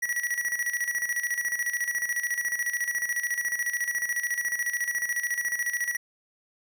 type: tone with tremolo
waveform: square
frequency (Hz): 1931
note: B6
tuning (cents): -39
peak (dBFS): -25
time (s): 0.02-5.97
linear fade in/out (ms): 10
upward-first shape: square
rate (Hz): 14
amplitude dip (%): 65
effects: none